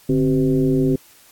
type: tone with frequency modulation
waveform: sine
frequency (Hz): 265.1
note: C4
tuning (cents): +23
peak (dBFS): -14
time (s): 0.09-0.96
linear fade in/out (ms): 5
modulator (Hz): 120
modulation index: 1.2
effects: white hiss -50 dBFS RMS until 1.31 s + AAC 64 kbps